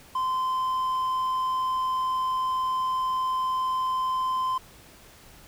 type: tone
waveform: triangle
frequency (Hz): 1033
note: C6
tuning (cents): -22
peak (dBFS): -22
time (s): 0.15-4.58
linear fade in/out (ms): 5
effects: pink hiss -51 dBFS RMS until 5.47 s